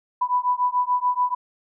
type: beating tone pair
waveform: sine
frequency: 987.8 / 994.7 Hz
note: B5 / B5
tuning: 0 / +12 cents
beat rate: 6.9 Hz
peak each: -22 dBFS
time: 0.21-1.35 s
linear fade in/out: 10 ms
effects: none